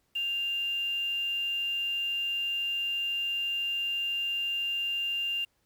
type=tone with quantisation; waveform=sine; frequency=2794 Hz; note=F7; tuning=in tune; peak=-28 dBFS; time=0.15-5.45 s; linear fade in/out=10 ms; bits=8; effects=pink hiss -73 dBFS RMS until 5.65 s